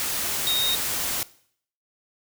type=tone in noise; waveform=sine; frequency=3729 Hz; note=A#7; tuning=in tune; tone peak=-21 dBFS; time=0.47-0.75 s; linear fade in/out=0 ms; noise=white; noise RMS=-27 dBFS; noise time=0-1.23 s; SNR=+3 dB; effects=noise-tail reverb RT60 0.6 s tail -19 dB re dry